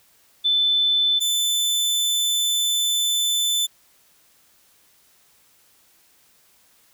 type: tone pair in turn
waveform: sine / sawtooth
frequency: 3520 / 3520 Hz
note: A7 / A7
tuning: 0 / 0 cents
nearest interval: unison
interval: 0 cents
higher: neither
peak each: -16 dBFS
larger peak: neither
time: 0.44-1.2 / 1.2-3.67 s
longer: second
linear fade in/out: 20 ms
effects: white hiss -58 dBFS RMS until 6.93 s